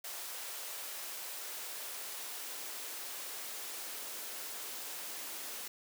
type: noise with high-pass filter sweep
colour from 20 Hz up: white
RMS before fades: -43 dBFS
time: 0.04-5.68 s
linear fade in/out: 5 ms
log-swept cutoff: 530 to 300 Hz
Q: 1
effects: none